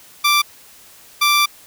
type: tone pair in turn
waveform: 15% pulse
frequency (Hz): 1174.7 / 1174.7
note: D6 / D6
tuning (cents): 0 / 0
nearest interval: unison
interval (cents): 0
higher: neither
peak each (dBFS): -6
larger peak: neither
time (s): 0.24-0.42 / 1.21-1.46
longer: second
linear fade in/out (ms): 10
effects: white hiss -45 dBFS RMS until 1.66 s